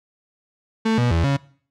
35% pulse tone with pitch steps, 222.6 / 121.4 / 83 / 139.1 Hz, A3 / B2 / E2 / C#3, +20 / -29 / +12 / +6 cents, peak -15 dBFS, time 0.85-1.37 s, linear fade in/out 10 ms, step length 130 ms, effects noise-tail reverb RT60 0.5 s tail -21 dB re dry + low-pass 5000 Hz 12 dB/octave

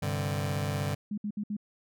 sawtooth chord, G suspended fourth, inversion none, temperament just, 98 / 130.67 / 147 Hz, G2 / C3 / D3, 0 / -2 / +2 cents, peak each -28 / -32 / -28 dBFS, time 0.02-0.95 s, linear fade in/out 10 ms
sine tone bursts, 207.7 Hz, G#3, in tune, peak -30 dBFS, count 4, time 1.11-1.567 s, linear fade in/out 5 ms, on 67 ms, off 63 ms
effects none

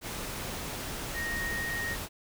sine tone in noise, 1864.7 Hz, A#6, in tune, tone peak -32 dBFS, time 1.13-1.97 s, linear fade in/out 50 ms, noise pink, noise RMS -37 dBFS, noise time 0.01-2.09 s, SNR +2 dB, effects none

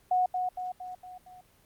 sine tone with echo, 732 Hz, F#5, 19 cents flat, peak -22 dBFS, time 0.11-0.26 s, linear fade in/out 5 ms, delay 230 ms, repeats 5, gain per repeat -5 dB, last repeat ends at 1.41 s, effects pink hiss -63 dBFS RMS until 1.65 s + Opus 32 kbps

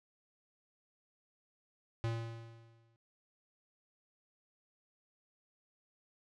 square tone with exponential decay, 114.9 Hz, A#2, 25 cents flat, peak -32 dBFS, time 2.04-2.96 s, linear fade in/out 0 ms, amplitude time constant 200 ms, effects low-pass 5000 Hz 12 dB/octave

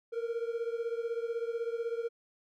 triangle beating tone pair, 460 / 476 Hz, A#4 / A#4, -23 / +36 cents, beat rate 16 Hz, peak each -32 / -35 dBFS, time 0.12-2.09 s, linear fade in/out 20 ms, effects none

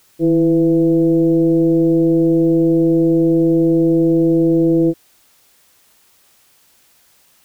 sine tone with frequency modulation, 330 Hz, E4, 2 cents sharp, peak -10 dBFS, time 0.19-4.94 s, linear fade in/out 50 ms, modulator 170 Hz, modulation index 0.76, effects white hiss -54 dBFS RMS until 7.44 s

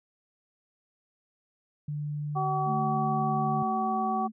sine tone, 147.9 Hz, D3, 13 cents sharp, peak -30 dBFS, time 1.88-3.63 s, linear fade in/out 5 ms
harmonic tone, 379.5 Hz, F#4, 44 cents sharp, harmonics 1 / 2 / 3, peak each -37 / -28 / -32 dBFS, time 2.35-4.28 s, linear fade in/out 20 ms
sine tone with vibrato, 220 Hz, A3, in tune, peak -31 dBFS, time 2.65-4.32 s, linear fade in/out 50 ms, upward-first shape triangle, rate 8.3 Hz, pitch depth 13 cents each way
effects none

